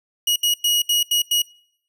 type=tone bursts at uneven times; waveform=sawtooth; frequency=2900 Hz; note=F#7; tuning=35 cents flat; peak=-13 dBFS; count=6; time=0.27-0.36 / 0.43-0.54 / 0.64-0.82 / 0.89-1.03 / 1.11-1.22 / 1.31-1.42 s; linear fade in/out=5 ms; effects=noise-tail reverb RT60 0.7 s tail -26 dB re dry